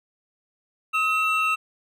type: tone pair together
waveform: triangle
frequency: 1275.5 / 2699 Hz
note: D#6 / E7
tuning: +43 / +40 cents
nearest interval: octave + minor second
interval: 1297 cents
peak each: -21 dBFS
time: 0.93-1.56 s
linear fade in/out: 20 ms
effects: none